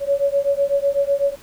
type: beating tone pair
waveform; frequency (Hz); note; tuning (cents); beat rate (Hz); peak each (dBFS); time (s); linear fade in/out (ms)
sine; 557 / 565; C#5 / C#5; +8 / +33; 8; -19; 0-1.36; 50
effects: pink hiss -46 dBFS RMS until 1.42 s